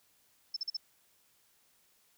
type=tone bursts; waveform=sine; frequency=5290 Hz; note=E8; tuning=5 cents sharp; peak=-32 dBFS; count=4; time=0.54-0.769 s; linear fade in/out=5 ms; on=25 ms; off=43 ms; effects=white hiss -69 dBFS RMS until 2.17 s